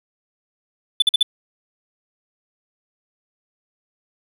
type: tone bursts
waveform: triangle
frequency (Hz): 3491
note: A7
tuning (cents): -14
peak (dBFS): -9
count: 4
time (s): 1-1.229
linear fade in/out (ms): 5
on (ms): 22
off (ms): 47
effects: none